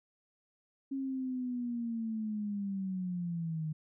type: linear sweep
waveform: sine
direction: down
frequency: 273.2 to 153.3 Hz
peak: -33 dBFS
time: 0.91-3.73 s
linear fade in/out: 10 ms
effects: none